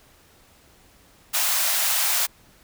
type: high-pass noise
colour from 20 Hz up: white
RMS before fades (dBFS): -22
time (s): 1.33-2.27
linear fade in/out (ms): 20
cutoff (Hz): 590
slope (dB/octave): 96
effects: pink hiss -55 dBFS RMS until 2.63 s